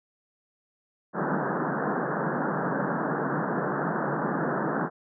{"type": "band-pass noise", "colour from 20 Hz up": "pink", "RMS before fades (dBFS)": -28, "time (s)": [1.13, 4.9], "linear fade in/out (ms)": 50, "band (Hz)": [140, 1700], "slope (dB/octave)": 96, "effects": []}